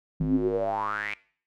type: tone with band-pass filter sweep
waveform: square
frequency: 51.91 Hz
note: G#1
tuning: in tune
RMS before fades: -27 dBFS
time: 0.2-1.14 s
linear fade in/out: 5 ms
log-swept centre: 180 to 2400 Hz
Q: 9.5
effects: noise-tail reverb RT60 0.5 s tail -21 dB re dry